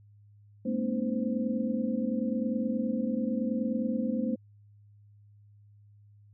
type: tone cluster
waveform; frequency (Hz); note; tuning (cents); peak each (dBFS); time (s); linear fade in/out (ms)
sine; 211 / 231.9 / 261.2 / 304.1 / 518; G#3 / A#3 / C4 / D#4 / C5; +28 / -9 / -3 / -40 / -17; -34 / -30 / -34 / -39 / -36; 0.65-4.36; 10
effects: added 103 Hz sine -54 dBFS peak until 6.33 s